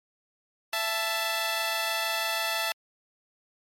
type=tone pair together; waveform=10% pulse; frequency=664.3 / 877 Hz; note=E5 / A5; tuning=+13 / -6 cents; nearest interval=perfect fourth; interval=481 cents; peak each=-21 dBFS; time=0.73-2.72 s; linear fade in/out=2 ms; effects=MP3 64 kbps